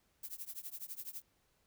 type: noise with tremolo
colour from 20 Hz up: violet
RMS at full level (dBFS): -42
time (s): 0.23-1.22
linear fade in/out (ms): 5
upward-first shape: triangle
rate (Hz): 12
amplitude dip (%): 100
effects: pink hiss -75 dBFS RMS until 1.66 s